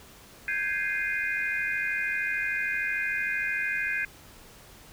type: chord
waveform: sine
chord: Ab major seventh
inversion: third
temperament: equal with one note detuned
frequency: 1568 / 1661.2 / 2093 / 2466 Hz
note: G6 / Ab6 / C7 / Eb7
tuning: 0 / 0 / 0 / -16 cents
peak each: -32 dBFS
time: 0.48-4.05 s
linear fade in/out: 2 ms
effects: pink hiss -51 dBFS RMS until 4.92 s